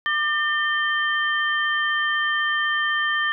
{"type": "tone cluster", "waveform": "sine", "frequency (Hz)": [1195, 1804, 3118], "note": ["D6", "A6", "G7"], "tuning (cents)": [30, 43, -10], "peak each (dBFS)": [-26, -21, -29], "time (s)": [0.06, 3.32], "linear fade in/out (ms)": 0, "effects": []}